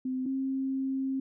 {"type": "tone pair in turn", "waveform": "sine", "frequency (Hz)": [258.3, 266.9], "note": ["C4", "C4"], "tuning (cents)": [-22, 35], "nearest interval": "minor second", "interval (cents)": 57, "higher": "second", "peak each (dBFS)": [-29, -28], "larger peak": "second", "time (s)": [[0.05, 0.26], [0.26, 1.2]], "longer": "second", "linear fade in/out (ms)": 5, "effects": []}